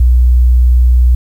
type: tone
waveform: sine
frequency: 61.4 Hz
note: B1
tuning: 9 cents flat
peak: -4 dBFS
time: 0-1.15 s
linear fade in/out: 5 ms
effects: 7-bit